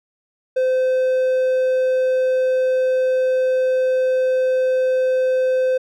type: tone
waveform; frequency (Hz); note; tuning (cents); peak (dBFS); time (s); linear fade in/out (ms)
triangle; 515; C5; -28; -13; 0.56-5.78; 10
effects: none